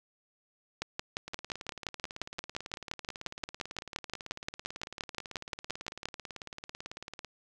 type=two click trains; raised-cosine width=0.2 ms; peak=-16 / -24 dBFS; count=31 / 109; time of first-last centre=0.82-6.056 / 1.28-7.247 s; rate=5.73 / 18.1 Hz; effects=none